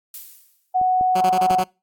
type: noise with exponential decay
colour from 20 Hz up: violet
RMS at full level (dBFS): -31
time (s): 0.14-0.74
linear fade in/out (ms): 2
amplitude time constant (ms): 130
type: tone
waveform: sine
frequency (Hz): 740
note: F#5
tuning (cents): 0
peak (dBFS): -15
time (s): 0.74-1.64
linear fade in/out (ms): 20
type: clicks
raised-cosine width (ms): 2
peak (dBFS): -23 / -19 / -18 / -27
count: 4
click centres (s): 0.814 / 1.011 / 1.51 / 1.603
type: tone bursts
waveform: 10% pulse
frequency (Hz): 185.4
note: F#3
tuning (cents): +4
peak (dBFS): -14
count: 6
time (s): 1.15-1.642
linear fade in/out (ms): 10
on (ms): 62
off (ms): 24
effects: noise-tail reverb RT60 0.3 s tail -26 dB re dry + AAC 64 kbps